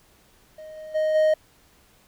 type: tone with level steps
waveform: triangle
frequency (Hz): 622.3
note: D#5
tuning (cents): 0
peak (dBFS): -36 / -34 / -18 / -14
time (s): 0.58-1.34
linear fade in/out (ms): 5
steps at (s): 0.76 / 0.94 / 1.14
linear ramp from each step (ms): 20
effects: pink hiss -58 dBFS RMS until 2.07 s